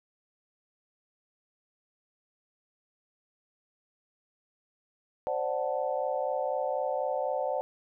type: chord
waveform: sine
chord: D dominant seventh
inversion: third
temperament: equal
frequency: 523.3 / 587.3 / 740 / 880 Hz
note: C5 / D5 / F#5 / A5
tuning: 0 / 0 / 0 / 0 cents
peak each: -32 / -32 / -34 / -37 dBFS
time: 5.27-7.61 s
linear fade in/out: 0 ms
effects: none